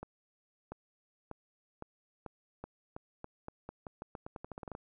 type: accelerating click train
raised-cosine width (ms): 1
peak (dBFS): -28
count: 22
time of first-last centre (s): 0.03-4.751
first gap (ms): 690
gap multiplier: 0.86
effects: none